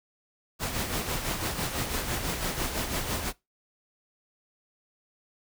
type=noise with tremolo; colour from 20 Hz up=pink; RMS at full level=-29 dBFS; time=0.59-3.33 s; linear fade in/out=50 ms; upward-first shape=sine; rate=6 Hz; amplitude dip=50%; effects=noise-tail reverb RT60 0.2 s tail -21 dB re dry